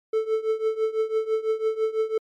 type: tone with tremolo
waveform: triangle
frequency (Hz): 440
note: A4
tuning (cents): 0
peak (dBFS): -16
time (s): 0.13-2.18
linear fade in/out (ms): 5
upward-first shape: triangle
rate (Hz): 6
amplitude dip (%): 90
effects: MP3 96 kbps